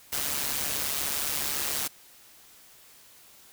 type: noise with amplitude modulation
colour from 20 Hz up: white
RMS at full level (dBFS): -27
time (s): 0.12-1.88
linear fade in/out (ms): 10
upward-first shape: sine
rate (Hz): 143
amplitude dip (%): 65
effects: white hiss -54 dBFS RMS until 3.52 s